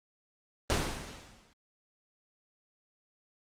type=noise with exponential decay; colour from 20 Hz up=pink; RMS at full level=-26 dBFS; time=0.7-1.53 s; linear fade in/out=0 ms; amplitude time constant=180 ms; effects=low-pass 8000 Hz 12 dB/octave + Opus 24 kbps

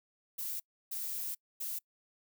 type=noise bursts at uneven times; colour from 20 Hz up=violet; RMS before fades=-38 dBFS; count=3; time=0.38-0.6 / 0.91-1.35 / 1.6-1.79 s; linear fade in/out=10 ms; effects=noise-tail reverb RT60 0.1 s tail -26 dB re dry

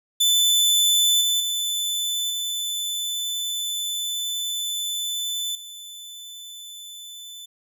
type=tone with level steps; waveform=sawtooth; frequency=3511 Hz; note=A7; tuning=4 cents flat; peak=-13 / -16 / -20 / -22 / -34 dBFS; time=0.2-7.46 s; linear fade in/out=10 ms; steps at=1.21 / 1.4 / 2.3 / 5.55 s; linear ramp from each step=2 ms; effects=none

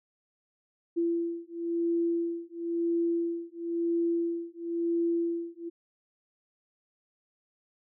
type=beating tone pair; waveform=sine; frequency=337.8 / 338.78 Hz; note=E4 / E4; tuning=+42 / +47 cents; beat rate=0.98 Hz; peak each=-30 dBFS; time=0.96-5.7 s; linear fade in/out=20 ms; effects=none

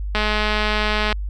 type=click train; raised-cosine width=0.3 ms; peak=-5 dBFS; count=208; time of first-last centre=0.15-1.126 s; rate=212 Hz; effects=added 50 Hz sine -23 dBFS peak until 1.29 s

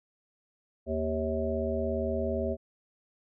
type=harmonic tone with a mistuned harmonic; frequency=78.3 Hz; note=D#2; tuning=11 cents sharp; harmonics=1 / 3 / 5 / 7 / 8; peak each=-34 / -34 / -34 / -34 / -34 dBFS; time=0.86-2.57 s; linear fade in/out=50 ms; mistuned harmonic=8; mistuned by=+52 cents; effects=none

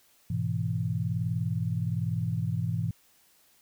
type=chord; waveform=sine; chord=E major; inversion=first; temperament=equal; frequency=103.83 / 123.47 / 164.81 Hz; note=G#2 / B2 / E3; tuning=0 / 0 / 0 cents; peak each=-31 dBFS; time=0.3-2.91 s; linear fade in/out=5 ms; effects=white hiss -63 dBFS RMS until 3.61 s

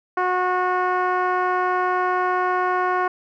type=tone with low-pass filter; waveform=10% pulse; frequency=364.8 Hz; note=F#4; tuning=24 cents flat; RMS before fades=-21 dBFS; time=0.17-3.08 s; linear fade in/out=5 ms; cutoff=1200 Hz; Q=1.5; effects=none

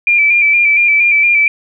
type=tone with vibrato; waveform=sine; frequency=2358 Hz; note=D7; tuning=6 cents sharp; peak=-7 dBFS; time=0.07-1.48 s; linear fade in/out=2 ms; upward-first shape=square; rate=4.3 Hz; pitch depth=33 cents each way; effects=none

